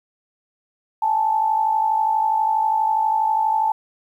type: tone pair together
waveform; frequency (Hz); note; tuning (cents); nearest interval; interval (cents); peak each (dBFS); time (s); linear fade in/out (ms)
sine; 826.7 / 879; G#5 / A5; -8 / -2; minor second; 106; -24 / -17; 1.02-3.72; 5
effects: 9-bit